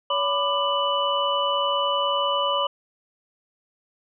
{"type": "tone cluster", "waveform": "sine", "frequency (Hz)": [566, 996, 1186, 2973], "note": ["C#5", "B5", "D6", "F#7"], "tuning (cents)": [36, 14, 17, 8], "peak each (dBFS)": -26, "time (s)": [0.1, 2.67], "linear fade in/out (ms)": 5, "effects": []}